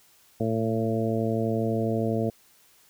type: harmonic tone with a mistuned harmonic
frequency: 112.2 Hz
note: A2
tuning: 34 cents sharp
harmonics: 1 / 2 / 3 / 4 / 5 / 6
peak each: -29 / -28 / -32 / -30 / -33 / -33 dBFS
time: 0.4-2.3 s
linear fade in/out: 5 ms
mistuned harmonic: 1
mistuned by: +17 cents
effects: white hiss -59 dBFS RMS until 2.89 s